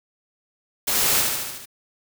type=noise with echo; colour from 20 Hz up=white; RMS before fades=-22 dBFS; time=0.87-1.22 s; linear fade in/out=10 ms; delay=73 ms; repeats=6; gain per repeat=-3 dB; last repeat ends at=1.658 s; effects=none